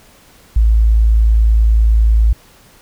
sine tone, 55 Hz, A1, in tune, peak -7 dBFS, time 0.56-2.33 s, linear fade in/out 5 ms, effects pink hiss -46 dBFS RMS until 2.81 s

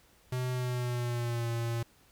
square tone with pitch glide, 126.5 to 116.67 Hz, B2 to A#2, +42 to +2 cents, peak -31 dBFS, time 0.32-1.83 s, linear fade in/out 5 ms, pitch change -140 cents, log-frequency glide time 0.52-1.49 s, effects pink hiss -63 dBFS RMS until 2.11 s

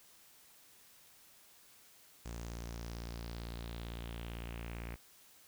sawtooth tone with low-pass filter sweep, 57.8 Hz, A#1, 14 cents flat, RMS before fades -44 dBFS, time 2.25-4.96 s, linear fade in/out 10 ms, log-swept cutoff 7400 to 2300 Hz, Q 3.2, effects white hiss -62 dBFS RMS until 5.47 s

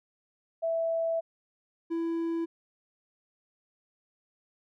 sine / triangle tone pair in turn, 659.3 / 332.3 Hz, E5 / E4, 0 / +14 cents, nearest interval octave, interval 1186 cents, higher first, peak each -26 dBFS, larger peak neither, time 0.62-1.21 / 1.9-2.46 s, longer first, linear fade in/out 20 ms, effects none

